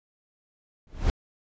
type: noise with exponential growth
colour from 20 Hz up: brown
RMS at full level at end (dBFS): -17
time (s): 0.87-1.1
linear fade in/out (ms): 1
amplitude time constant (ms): 50
effects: resampled to 16000 Hz